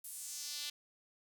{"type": "tone with high-pass filter sweep", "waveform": "sawtooth", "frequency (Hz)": 293.7, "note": "D4", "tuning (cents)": 0, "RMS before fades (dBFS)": -44, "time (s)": [0.04, 0.7], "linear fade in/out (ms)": 5, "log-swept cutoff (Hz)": [11000, 3500], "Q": 2, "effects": []}